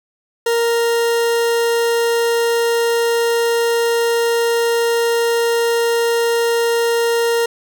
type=tone; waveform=40% pulse; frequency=466.2 Hz; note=A#4; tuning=in tune; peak=-13 dBFS; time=0.46-7.46 s; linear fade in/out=5 ms; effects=none